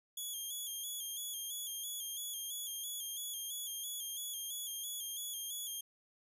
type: tone with vibrato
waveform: 5% pulse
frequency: 3297 Hz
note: G#7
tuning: 13 cents flat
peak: -32 dBFS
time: 0.17-5.81 s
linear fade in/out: 5 ms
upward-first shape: square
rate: 3 Hz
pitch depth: 47 cents each way
effects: resampled to 32000 Hz